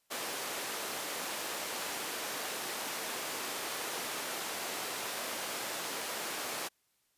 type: high-pass noise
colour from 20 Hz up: pink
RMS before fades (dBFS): -38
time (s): 0.1-6.69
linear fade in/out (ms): 20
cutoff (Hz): 420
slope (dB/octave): 12
effects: white hiss -75 dBFS RMS until 7.17 s + resampled to 32000 Hz